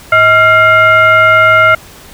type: tone with frequency modulation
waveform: sine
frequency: 1380 Hz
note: F6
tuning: 21 cents flat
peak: -3 dBFS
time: 0.12-1.75 s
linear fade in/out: 5 ms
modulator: 744 Hz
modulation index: 0.94
effects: pink hiss -35 dBFS RMS until 2.13 s